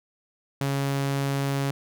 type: tone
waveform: sawtooth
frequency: 138.59 Hz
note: C#3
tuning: in tune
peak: -20 dBFS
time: 0.61-1.71 s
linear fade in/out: 2 ms
effects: none